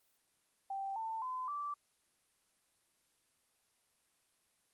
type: tone with pitch steps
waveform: sine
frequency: 782 / 893.1 / 1020 / 1164.9 Hz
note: G5 / A5 / C6 / D6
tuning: -4 / +26 / -44 / -14 cents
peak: -37 dBFS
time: 0.7-1.74 s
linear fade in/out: 5 ms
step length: 260 ms
effects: white hiss -75 dBFS RMS until 4.73 s + Opus 24 kbps